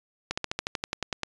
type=slowing click train; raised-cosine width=0.2 ms; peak=-11 dBFS; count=12; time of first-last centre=0.31-1.233 s; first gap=65 ms; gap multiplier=1.05; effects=resampled to 22050 Hz